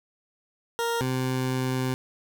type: tone pair in turn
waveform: 20% pulse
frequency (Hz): 466.2 / 129.25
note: A#4 / C3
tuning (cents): 0 / -21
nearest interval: octave + minor seventh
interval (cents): 2221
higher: first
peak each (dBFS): -20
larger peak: neither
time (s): 0.79-1.01 / 1.01-1.94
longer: second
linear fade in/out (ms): 0
effects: 9-bit

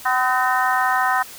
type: harmonic tone with a mistuned harmonic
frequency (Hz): 253.8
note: B3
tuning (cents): +47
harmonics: 3 / 4 / 5 / 6 / 7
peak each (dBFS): -21 / -22 / -23 / -24 / -24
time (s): 0.05-1.23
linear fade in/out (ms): 10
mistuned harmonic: 7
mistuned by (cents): +49
effects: white hiss -39 dBFS RMS until 1.38 s

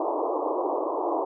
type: band-pass noise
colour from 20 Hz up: pink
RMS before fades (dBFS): -27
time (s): 0-1.25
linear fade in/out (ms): 5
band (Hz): 300 to 1100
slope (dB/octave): 96
effects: none

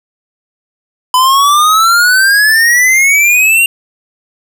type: exponential sweep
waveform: square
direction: up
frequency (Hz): 1002 to 2794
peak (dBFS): -6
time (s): 1.14-3.66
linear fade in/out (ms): 2
effects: none

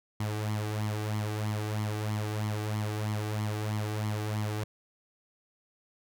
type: tone with flanger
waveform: sawtooth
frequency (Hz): 106.4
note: G#2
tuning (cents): +42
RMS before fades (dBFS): -32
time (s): 0.2-4.64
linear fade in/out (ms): 5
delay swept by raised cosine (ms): 0.93 to 2.63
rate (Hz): 3.1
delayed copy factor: +0.65
effects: none

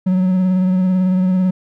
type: tone with vibrato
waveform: triangle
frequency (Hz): 185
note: F#3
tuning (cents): 0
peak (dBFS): -10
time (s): 0.06-1.51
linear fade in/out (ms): 10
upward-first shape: triangle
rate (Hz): 18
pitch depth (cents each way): 33
effects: none

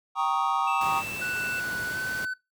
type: chord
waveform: triangle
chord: Eb dominant seventh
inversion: first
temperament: equal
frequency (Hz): 784 / 932.3 / 1108.7 / 1244.5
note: G5 / Bb5 / Db6 / Eb6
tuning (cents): 0 / 0 / 0 / 0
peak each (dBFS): -27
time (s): 0.15-1.03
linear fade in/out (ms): 50
type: tone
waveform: triangle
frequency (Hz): 2655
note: E7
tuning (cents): +12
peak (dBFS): -31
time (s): 0.67-1.6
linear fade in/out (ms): 5
type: noise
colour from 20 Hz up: pink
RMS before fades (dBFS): -38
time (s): 0.81-2.25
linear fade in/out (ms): 2
type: tone with pitch glide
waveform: triangle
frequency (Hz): 1480 to 1510.2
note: F#6 to F#6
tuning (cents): 0 to +35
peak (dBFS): -27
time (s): 1.21-2.34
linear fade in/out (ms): 10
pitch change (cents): +35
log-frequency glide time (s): 1.88-1.97
effects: noise-tail reverb RT60 0.2 s tail -19 dB re dry + high-pass 100 Hz 12 dB/octave

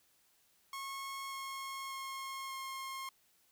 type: tone with pitch steps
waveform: sawtooth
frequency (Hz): 1091 / 1084.1 / 1077.2 / 1070.4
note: C#6 / C#6 / C#6 / C6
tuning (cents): -28 / -39 / -50 / +39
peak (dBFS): -37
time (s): 0.73-3.09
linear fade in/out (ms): 2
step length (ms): 590
effects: white hiss -71 dBFS RMS until 3.51 s

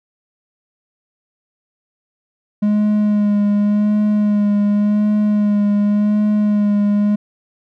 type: tone with vibrato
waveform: triangle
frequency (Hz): 207.7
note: G#3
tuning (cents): 0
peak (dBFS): -10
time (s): 2.62-7.16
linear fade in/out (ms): 10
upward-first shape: sine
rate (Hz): 0.89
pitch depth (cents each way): 22
effects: none

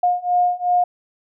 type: beating tone pair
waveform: sine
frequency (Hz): 713 / 715.7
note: F5 / F5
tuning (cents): +36 / +42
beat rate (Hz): 2.7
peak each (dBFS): -19 / -18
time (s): 0.03-0.84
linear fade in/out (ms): 5
effects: none

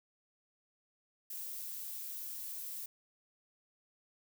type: noise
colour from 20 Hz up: violet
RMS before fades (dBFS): -43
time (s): 1.3-2.86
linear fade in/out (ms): 5
effects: none

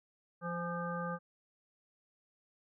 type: harmonic tone with a mistuned harmonic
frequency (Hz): 173.1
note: F3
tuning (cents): -15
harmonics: 1 / 3 / 5 / 7 / 9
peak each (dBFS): -39 / -41 / -46 / -41 / -45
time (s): 0.41-1.19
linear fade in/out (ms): 50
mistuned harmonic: 5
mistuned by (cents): -47
effects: none

